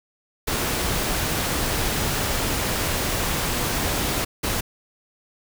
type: noise bursts at uneven times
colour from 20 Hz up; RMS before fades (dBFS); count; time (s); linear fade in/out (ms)
pink; -24; 2; 0.47-4.25 / 4.43-4.61; 10
effects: none